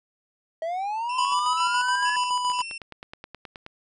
triangle linear sweep, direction up, 635 to 1724 Hz, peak -24 dBFS, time 0.62-2.16 s, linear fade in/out 2 ms
sawtooth tone bursts, 2700 Hz, E7, 41 cents sharp, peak -30 dBFS, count 4, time 1.09-2.78 s, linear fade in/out 5 ms, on 250 ms, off 230 ms
square tone with tremolo, 990 Hz, B5, 4 cents sharp, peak -22 dBFS, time 1.18-2.62 s, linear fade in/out 5 ms, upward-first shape square, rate 7.1 Hz, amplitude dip 40%
click train, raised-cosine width 0.3 ms, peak -23 dBFS, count 12, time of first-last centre 2.5-3.664 s, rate 9.45 Hz
effects resampled to 22050 Hz

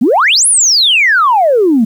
sine exponential two-way sweep, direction up then down, 209.9 to 10870 to 209.9 Hz, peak -5 dBFS, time 0.01-1.85 s, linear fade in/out 10 ms, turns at 0.47 s, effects tanh soft clip ceiling -1 dBFS + 7-bit

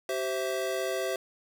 square chord, C major, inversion second, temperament equal with one note detuned, 384.6 / 523.3 / 659.3 Hz, G4 / C5 / E5, -33 / 0 / 0 cents, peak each -34 dBFS, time 0.09-1.16 s, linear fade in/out 2 ms, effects none

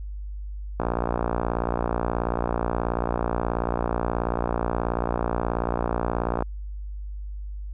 click train, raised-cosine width 1 ms, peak -10 dBFS, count 330, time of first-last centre 0.8-6.424 s, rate 58.5 Hz, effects added 50 Hz sine -31 dBFS peak until 7.73 s

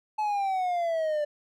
triangle exponential sweep, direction down, 864 to 587 Hz, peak -23 dBFS, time 0.18-1.25 s, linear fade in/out 10 ms, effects none

